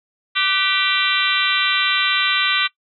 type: harmonic tone with a mistuned harmonic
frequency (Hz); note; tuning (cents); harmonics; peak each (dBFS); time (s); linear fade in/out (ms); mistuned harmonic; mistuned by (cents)
392; G4; 0; 3 / 4 / 5 / 6 / 7 / 8 / 9 / 10; -24 / -24 / -24 / -24 / -24 / -24 / -24 / -24; 0.35-2.68; 20; 4; -64
effects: noise-tail reverb RT60 0.1 s tail -20 dB re dry